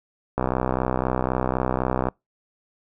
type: click train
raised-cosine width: 1 ms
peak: -8 dBFS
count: 110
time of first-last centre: 0.38-2.086 s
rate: 63.9 Hz
effects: noise-tail reverb RT60 0.2 s tail -26 dB re dry